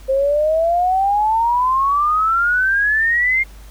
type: exponential sweep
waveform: sine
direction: up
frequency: 526 to 2134 Hz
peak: -13 dBFS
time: 0.08-3.44 s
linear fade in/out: 20 ms
effects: added 50 Hz sine -36 dBFS peak until 3.7 s + pink hiss -47 dBFS RMS until 3.7 s